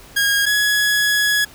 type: tone pair in turn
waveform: sawtooth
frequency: 1635 / 1681 Hz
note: G#6 / G#6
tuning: -28 / +20 cents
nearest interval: unison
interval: 48 cents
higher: second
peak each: -11 dBFS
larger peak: neither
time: 0.16-0.46 / 0.46-1.45 s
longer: second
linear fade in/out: 10 ms
effects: pink hiss -43 dBFS RMS until 1.54 s